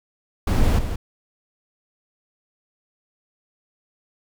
brown noise with echo, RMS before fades -17 dBFS, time 0.47-0.79 s, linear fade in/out 5 ms, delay 170 ms, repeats 1, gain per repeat -8 dB, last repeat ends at 0.96 s, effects none

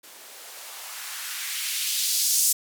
violet noise with band-pass filter sweep, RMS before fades -28 dBFS, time 0.03-2.53 s, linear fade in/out 10 ms, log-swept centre 300 to 7100 Hz, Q 1.3, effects none

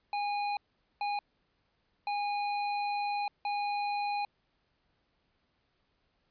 square tone bursts at uneven times, 820 Hz, G#5, 22 cents flat, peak -31 dBFS, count 4, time 0.13-0.57 / 1.01-1.19 / 2.07-3.28 / 3.45-4.25 s, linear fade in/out 2 ms, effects pink hiss -75 dBFS RMS until 6.3 s + resampled to 11025 Hz

